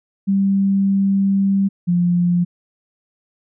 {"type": "tone pair in turn", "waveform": "sine", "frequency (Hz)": [196, 175.5], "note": ["G3", "F3"], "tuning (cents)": [0, 9], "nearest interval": "major second", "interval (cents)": 191, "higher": "first", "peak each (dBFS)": -13, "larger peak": "neither", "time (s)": [[0.27, 1.69], [1.87, 2.45]], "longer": "first", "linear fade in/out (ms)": 20, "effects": []}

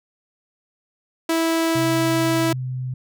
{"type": "tone", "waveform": "sawtooth", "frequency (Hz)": 327.9, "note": "E4", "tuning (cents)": -9, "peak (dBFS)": -14, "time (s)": [1.29, 2.53], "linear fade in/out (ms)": 5}
{"type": "tone with pitch glide", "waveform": "sine", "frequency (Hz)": [129.9, 127.89], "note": ["C3", "C3"], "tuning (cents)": [-12, -39], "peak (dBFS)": -24, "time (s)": [1.75, 2.94], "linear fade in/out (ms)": 5, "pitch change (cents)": -27, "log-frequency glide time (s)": [1.88, 2.73]}
{"effects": []}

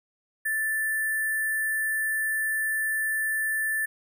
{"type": "tone with sample-and-hold", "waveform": "sine", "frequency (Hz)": 1760, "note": "A6", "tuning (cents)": 0, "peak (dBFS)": -24, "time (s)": [0.45, 3.86], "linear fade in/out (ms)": 10, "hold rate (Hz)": 11025, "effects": []}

